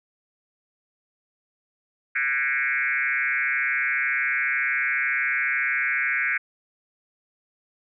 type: tone with frequency modulation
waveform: sine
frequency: 1900 Hz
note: A#6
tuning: 33 cents sharp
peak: -21 dBFS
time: 2.15-6.38 s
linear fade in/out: 10 ms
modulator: 134 Hz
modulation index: 3.2
effects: none